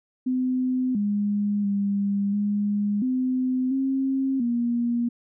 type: tone with pitch steps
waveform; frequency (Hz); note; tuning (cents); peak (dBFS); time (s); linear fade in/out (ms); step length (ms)
sine; 255.1 / 205.2 / 200.5 / 205.4 / 255.9 / 267.6 / 237.7; C4 / G#3 / G3 / G#3 / C4 / C4 / A#3; -44 / -21 / +39 / -19 / -38 / +39 / +34; -21; 0.26-5.09; 10; 690
effects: none